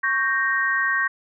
sine chord, G diminished, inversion second, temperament equal, 1108.7 / 1568 / 1864.7 Hz, Db6 / G6 / Bb6, 0 / 0 / 0 cents, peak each -26 / -23 / -22 dBFS, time 0.03-1.08 s, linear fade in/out 10 ms, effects none

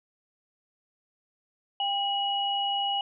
sine tone pair together, 798 / 2912 Hz, G5 / F#7, +31 / -28 cents, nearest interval octave + minor seventh, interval 2241 cents, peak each -28 dBFS, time 1.8-3.01 s, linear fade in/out 2 ms, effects none

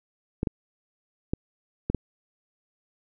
clicks, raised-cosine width 3 ms, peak -12 dBFS, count 5, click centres 0.431 / 0.472 / 1.335 / 1.9 / 1.947 s, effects none

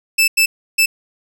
sawtooth tone bursts at uneven times, 2637 Hz, E7, in tune, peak -7 dBFS, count 3, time 0.18-0.28 / 0.37-0.46 / 0.78-0.86 s, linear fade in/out 10 ms, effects none

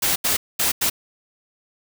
white noise bursts at uneven times, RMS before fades -20 dBFS, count 4, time 0.02-0.16 / 0.24-0.37 / 0.59-0.72 / 0.81-0.9 s, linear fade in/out 10 ms, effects none

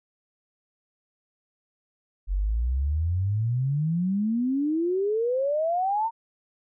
sine exponential sweep, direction up, 44.7 to 932.3 Hz, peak -22 dBFS, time 2.27-6.11 s, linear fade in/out 50 ms, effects none

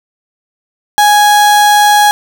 35% pulse tone, 830.6 Hz, G#5, in tune, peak -3 dBFS, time 0.98-2.11 s, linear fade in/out 0 ms, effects none

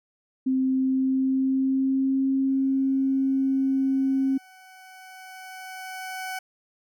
sine tone with pitch glide, 261.6 to 268.3 Hz, C4 to C4, 0 to +44 cents, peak -20 dBFS, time 0.46-4.38 s, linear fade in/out 10 ms, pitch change +44 cents, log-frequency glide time 0.59-2.28 s
20% pulse tone with exponential growth, 751 Hz, F#5, 26 cents sharp, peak -25 dBFS, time 2.48-6.39 s, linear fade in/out 5 ms, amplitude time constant 850 ms
effects none

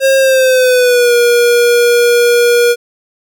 square tone with pitch glide, 537 to 478.4 Hz, C5 to A#4, +45 to +45 cents, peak -7 dBFS, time 0-2.76 s, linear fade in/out 50 ms, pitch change -200 cents, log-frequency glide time 0.17-1.14 s, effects none

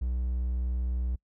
triangle tone, 61.74 Hz, B1, in tune, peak -25 dBFS, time 0.01-1.16 s, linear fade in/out 10 ms, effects noise-tail reverb RT60 0.1 s tail -25 dB re dry

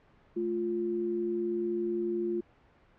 sine tone pair together, 217.5 / 349.2 Hz, A3 / F4, -20 / 0 cents, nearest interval minor sixth, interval 820 cents, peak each -36 / -29 dBFS, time 0.36-2.41 s, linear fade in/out 10 ms, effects pink hiss -62 dBFS RMS until 2.98 s + low-pass 2000 Hz 12 dB/octave

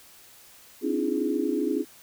sine tone cluster, 260.4 / 289.4 / 311.4 / 343.6 / 416.7 Hz, C4 / D4 / D#4 / F4 / G#4, -8 / -25 / +2 / -28 / +6 cents, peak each -30 dBFS, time 0.81-1.85 s, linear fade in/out 50 ms, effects white hiss -52 dBFS RMS until 2.02 s

